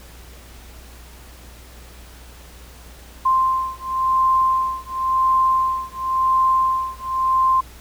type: beating tone pair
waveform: sine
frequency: 1046.5 / 1047.44 Hz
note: C6 / C6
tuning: 0 / +2 cents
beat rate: 0.94 Hz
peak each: -19 dBFS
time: 3.25-7.61 s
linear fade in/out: 10 ms
effects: added 60 Hz sine -41 dBFS peak until 7.8 s + pink hiss -45 dBFS RMS until 7.8 s